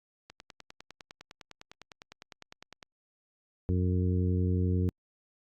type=click train; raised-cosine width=0.2 ms; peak=-28 dBFS; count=26; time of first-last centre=0.3-2.828 s; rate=9.89 Hz
type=harmonic tone; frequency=91 Hz; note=F#2; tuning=28 cents flat; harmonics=1 / 2 / 3 / 4 / 5; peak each=-26 / -32 / -36 / -38 / -40 dBFS; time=3.69-4.89 s; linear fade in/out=0 ms
effects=Opus 48 kbps